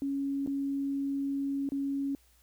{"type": "tone with dropouts", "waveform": "sine", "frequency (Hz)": 277.2, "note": "C#4", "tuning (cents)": 0, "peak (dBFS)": -29, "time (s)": [0.02, 2.15], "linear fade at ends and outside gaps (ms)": 1, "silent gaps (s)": [[0.463, 0.474], [1.69, 1.72]], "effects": ["added 60 Hz sine -64 dBFS peak until 2.42 s", "white hiss -66 dBFS RMS until 2.42 s"]}